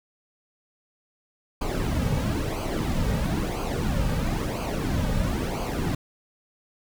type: noise with flanger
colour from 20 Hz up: brown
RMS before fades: -26 dBFS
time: 1.61-5.95 s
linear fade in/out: 5 ms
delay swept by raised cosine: 0.54 to 2.94 ms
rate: 1 Hz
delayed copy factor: -0.7
effects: none